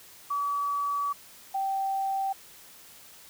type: tone pair in turn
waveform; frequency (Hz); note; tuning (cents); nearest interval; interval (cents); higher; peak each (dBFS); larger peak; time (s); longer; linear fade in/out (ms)
sine; 1143 / 778.2; D6 / G5; -47 / -13; perfect fifth; 666; first; -26; neither; 0.3-1.13 / 1.54-2.33; first; 10
effects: white hiss -51 dBFS RMS until 3.29 s